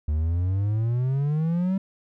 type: exponential sweep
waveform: triangle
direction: up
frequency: 73.6 to 195.3 Hz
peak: -19 dBFS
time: 0.08-1.78 s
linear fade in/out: 5 ms
effects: none